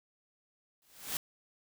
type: noise with exponential growth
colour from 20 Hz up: white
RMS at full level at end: -32 dBFS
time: 0.82-1.17 s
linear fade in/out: 1 ms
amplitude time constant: 74 ms
effects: none